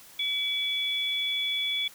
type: tone pair together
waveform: sine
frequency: 2288 / 3422 Hz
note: D7 / A7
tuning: -46 / -49 cents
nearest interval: perfect fifth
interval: 697 cents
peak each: -32 / -27 dBFS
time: 0.19-1.88 s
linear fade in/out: 5 ms
effects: white hiss -51 dBFS RMS until 1.94 s